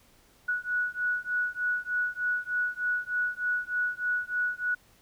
sine beating tone pair, 1467 / 1470.3 Hz, F#6 / F#6, -15 / -11 cents, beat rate 3.3 Hz, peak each -30 dBFS, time 0.48-4.75 s, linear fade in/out 10 ms, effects pink hiss -61 dBFS RMS until 5.01 s

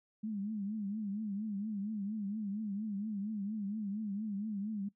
sine tone with vibrato, 207.7 Hz, G#3, in tune, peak -35 dBFS, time 0.23-4.89 s, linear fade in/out 10 ms, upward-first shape triangle, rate 4.3 Hz, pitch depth 130 cents each way, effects noise-tail reverb RT60 0.1 s tail -18 dB re dry

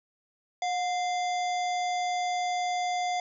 harmonic tone with a mistuned harmonic, 693 Hz, F5, 14 cents flat, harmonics 1 / 3 / 5 / 7 / 9 / 10, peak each -27 / -37 / -41 / -44 / -46 / -47 dBFS, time 0.62-3.2 s, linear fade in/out 2 ms, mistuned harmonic 1, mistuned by +69 cents, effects none

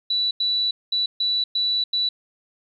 sine tone bursts at uneven times, 3951 Hz, B7, in tune, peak -19 dBFS, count 6, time 0.1-0.31 / 0.4-0.71 / 0.92-1.06 / 1.2-1.44 / 1.55-1.84 / 1.93-2.09 s, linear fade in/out 5 ms, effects 10-bit

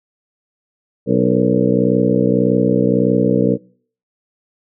harmonic tone with a mistuned harmonic, 61.74 Hz, B1, in tune, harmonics 2 / 3 / 4 / 5 / 6 / 7 / 8 / 9, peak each -22 / -17 / -18 / -20 / -27 / -18 / -20 / -24 dBFS, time 1.06-3.58 s, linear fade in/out 50 ms, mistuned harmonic 7, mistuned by +65 cents, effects noise-tail reverb RT60 0.5 s tail -24 dB re dry

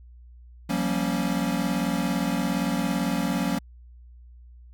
square chord, G half-diminished seventh, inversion third, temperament equal with one note detuned, 174.61 / 192.19 / 233.1 / 277.2 Hz, F3 / G3 / Bb3 / Db4, 0 / -34 / 0 / 0 cents, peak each -30 dBFS, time 0.69-3.59 s, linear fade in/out 10 ms, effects added 60 Hz sine -45 dBFS peak until 4.73 s

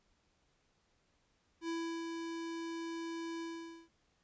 square tone with ADSR envelope, 331.8 Hz, E4, 11 cents sharp, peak -36 dBFS, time 1.61-3.89 s, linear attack 76 ms, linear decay 350 ms, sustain -4 dB, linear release 480 ms, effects pink hiss -75 dBFS RMS until 4.23 s + resampled to 16000 Hz

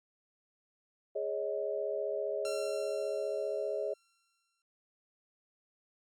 sine chord, Ab suspended fourth, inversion none, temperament equal with one note detuned, 415.3 / 554.4 / 629.5 Hz, Ab4 / Db5 / Eb5, 0 / 0 / +20 cents, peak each -36 dBFS, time 1.15-3.94 s, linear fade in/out 10 ms
10% pulse tone with exponential decay, 1364 Hz, F6, 41 cents flat, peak -32 dBFS, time 2.45-4.62 s, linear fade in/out 1 ms, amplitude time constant 470 ms
effects MP3 64 kbps

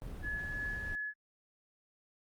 brown noise, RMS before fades -43 dBFS, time 0.02-0.95 s, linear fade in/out 0 ms
sine tone with tremolo, 1702 Hz, G#6, 42 cents sharp, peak -35 dBFS, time 0.22-1.14 s, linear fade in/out 50 ms, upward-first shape sine, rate 2.9 Hz, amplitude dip 35%
effects Opus 32 kbps

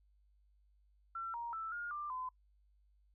sine tone with pitch steps, 1349 / 940 / 1323 / 1421 / 1187 / 1019 Hz, E6 / A#5 / E6 / F6 / D6 / C6, +40 / +14 / +6 / +30 / +18 / -46 cents, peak -39 dBFS, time 1.15-2.29 s, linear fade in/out 5 ms, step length 190 ms, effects noise-tail reverb RT60 0.1 s tail -24 dB re dry + added 50 Hz sine -67 dBFS peak until 3.14 s

